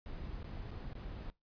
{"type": "noise with dropouts", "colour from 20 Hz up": "brown", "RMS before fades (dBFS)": -44, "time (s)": [0.06, 1.3], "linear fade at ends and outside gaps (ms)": 0, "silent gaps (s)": [[0.429, 0.444], [0.708, 0.714], [0.932, 0.953]], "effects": ["noise-tail reverb RT60 0.2 s tail -21 dB re dry", "resampled to 11025 Hz"]}